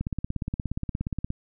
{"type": "click train", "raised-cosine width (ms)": 5, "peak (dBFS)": -16, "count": 23, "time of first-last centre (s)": [0.01, 1.304], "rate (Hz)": 17, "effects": []}